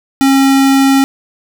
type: tone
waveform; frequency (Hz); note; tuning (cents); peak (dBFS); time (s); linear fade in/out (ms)
square; 271.3; C#4; -37; -7; 0.21-1.04; 0
effects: none